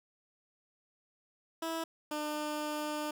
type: tone pair in turn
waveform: 15% pulse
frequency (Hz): 327 / 300.7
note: E4 / D4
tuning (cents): -14 / +41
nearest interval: minor second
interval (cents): 145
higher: first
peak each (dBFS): -28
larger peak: neither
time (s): 1.62-1.84 / 2.11-3.11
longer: second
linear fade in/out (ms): 5
effects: none